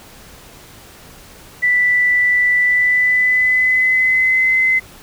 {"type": "tone with pitch glide", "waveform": "sine", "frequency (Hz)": [1975.5, 2050], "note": ["B6", "C7"], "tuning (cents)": [0, -36], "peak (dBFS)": -11, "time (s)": [1.62, 4.8], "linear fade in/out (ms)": 20, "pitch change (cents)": 64, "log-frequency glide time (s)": [2.57, 4.55], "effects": ["pink hiss -41 dBFS RMS until 5.02 s"]}